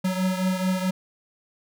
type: beating tone pair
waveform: square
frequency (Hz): 185 / 189.6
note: F#3 / F#3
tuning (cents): 0 / +43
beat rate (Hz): 4.6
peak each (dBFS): -24 / -29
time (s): 0.04-0.91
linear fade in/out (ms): 10
effects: none